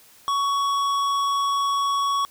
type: tone with tanh clipping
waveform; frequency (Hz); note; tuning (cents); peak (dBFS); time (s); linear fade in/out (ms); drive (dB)
sine; 1119; C#6; +16; -22; 0.28-2.25; 0; 14
effects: white hiss -52 dBFS RMS until 2.3 s